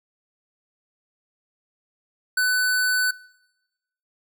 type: tone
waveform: square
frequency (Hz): 1500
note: F#6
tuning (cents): +23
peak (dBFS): -19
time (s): 2.37-3.11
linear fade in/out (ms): 5
effects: noise-tail reverb RT60 1.0 s tail -24 dB re dry